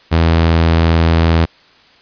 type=tone; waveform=sawtooth; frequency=82.41 Hz; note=E2; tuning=in tune; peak=-5 dBFS; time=0.11-1.46 s; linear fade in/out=20 ms; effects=white hiss -47 dBFS RMS until 2.01 s + resampled to 11025 Hz